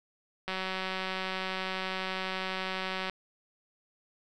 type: click train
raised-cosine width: 0.3 ms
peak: -18 dBFS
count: 493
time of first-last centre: 0.48-3.097 s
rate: 188 Hz
effects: none